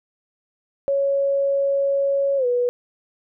sine tone with pitch glide, 555 to 488.8 Hz, C#5 to B4, +2 to -18 cents, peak -17 dBFS, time 0.88-2.69 s, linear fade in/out 0 ms, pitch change -220 cents, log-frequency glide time 2.37-2.46 s, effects none

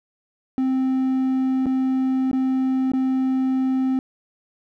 triangle tone with dropouts, 261.6 Hz, C4, in tune, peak -16 dBFS, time 0.58-3.99 s, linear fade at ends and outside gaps 1 ms, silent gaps 1.658-1.665 / 2.314-2.33 / 2.918-2.935 s, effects none

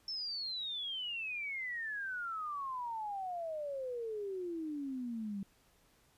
sine exponential sweep, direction down, 5370 to 193.1 Hz, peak -37 dBFS, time 0.08-5.43 s, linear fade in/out 2 ms, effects pink hiss -69 dBFS RMS until 6.17 s + resampled to 32000 Hz

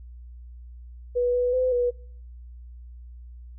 sine tone with pitch steps, 489.5 / 493.1 / 510 / 487.9 Hz, B4 / B4 / C5 / B4, -15 / -3 / -44 / -21 cents, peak -20 dBFS, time 1.15-1.91 s, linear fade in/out 20 ms, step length 190 ms, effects noise-tail reverb RT60 0.5 s tail -22 dB re dry + added 60 Hz sine -40 dBFS peak until 3.58 s

